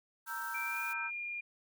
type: noise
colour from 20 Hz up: blue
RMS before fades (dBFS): -49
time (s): 0.26-0.94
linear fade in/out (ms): 20
type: chord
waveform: sine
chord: E diminished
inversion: second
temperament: equal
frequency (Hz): 932.3 / 1318.5 / 1568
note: Bb5 / E6 / G6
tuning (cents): 0 / 0 / 0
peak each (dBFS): -43 / -42 / -40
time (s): 0.26-1.11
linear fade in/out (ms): 50
type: tone with pitch glide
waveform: sine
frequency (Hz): 2349 to 2411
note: D7 to D7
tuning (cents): 0 to +45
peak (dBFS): -37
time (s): 0.54-1.41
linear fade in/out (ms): 10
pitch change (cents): +45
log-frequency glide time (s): 0.65-0.8
effects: none